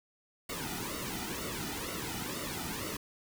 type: noise with flanger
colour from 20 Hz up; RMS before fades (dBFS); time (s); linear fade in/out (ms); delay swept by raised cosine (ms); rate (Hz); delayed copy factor
pink; -38; 0.49-2.97; 5; 1.2 to 1.87; 2.1; -0.75
effects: none